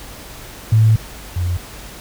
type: tone pair in turn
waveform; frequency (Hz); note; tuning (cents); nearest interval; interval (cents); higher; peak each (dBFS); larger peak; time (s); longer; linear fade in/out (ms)
sine; 110.2 / 88.63; A2 / F2; +3 / +26; major third; 377; first; -8 / -16; first; 0.72-0.96 / 1.36-1.57; first; 5
effects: added 50 Hz sine -40 dBFS peak until 2 s + pink hiss -36 dBFS RMS until 2 s